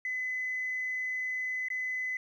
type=tone with dropouts; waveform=sine; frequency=2018 Hz; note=B6; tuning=37 cents sharp; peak=-30 dBFS; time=0.05-2.17 s; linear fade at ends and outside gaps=2 ms; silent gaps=1.685-1.702 s; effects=tanh soft clip ceiling -26 dBFS + 11-bit